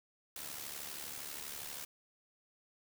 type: noise with amplitude modulation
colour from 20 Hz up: white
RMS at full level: -42 dBFS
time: 0.36-1.85 s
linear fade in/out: 2 ms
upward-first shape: sine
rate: 72.5 Hz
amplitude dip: 60%
effects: none